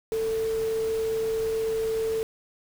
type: tone in noise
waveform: sine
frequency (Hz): 445.5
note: A4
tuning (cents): +22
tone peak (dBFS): -24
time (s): 0.12-2.23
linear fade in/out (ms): 0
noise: pink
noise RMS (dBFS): -41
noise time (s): 0.12-2.23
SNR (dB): +14
effects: none